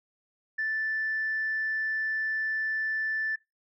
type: tone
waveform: sine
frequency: 1760 Hz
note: A6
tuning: in tune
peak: -26 dBFS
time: 0.58-3.36 s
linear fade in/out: 10 ms
effects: noise-tail reverb RT60 0.2 s tail -23 dB re dry + tanh soft clip ceiling -22 dBFS